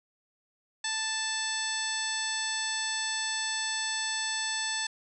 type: harmonic tone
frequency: 880 Hz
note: A5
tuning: in tune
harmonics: 1 / 2 / 3 / 4 / 5 / 6 / 7 / 9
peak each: -40 / -35 / -41 / -37 / -38 / -40 / -41 / -35 dBFS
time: 0.84-4.87 s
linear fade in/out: 5 ms
effects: none